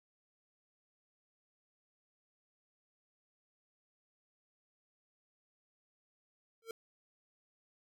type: tone with exponential growth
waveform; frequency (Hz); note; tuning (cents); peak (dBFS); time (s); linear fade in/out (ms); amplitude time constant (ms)
square; 453.6; A#4; -47; -38; 6.62-6.71; 2; 19
effects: none